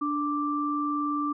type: tone pair together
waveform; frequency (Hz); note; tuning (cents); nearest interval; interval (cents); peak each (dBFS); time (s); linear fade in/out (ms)
sine; 293.7 / 1174.7; D4 / D6; 0 / 0; 2 octaves; 2400; -28; 0.01-1.33; 10
effects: none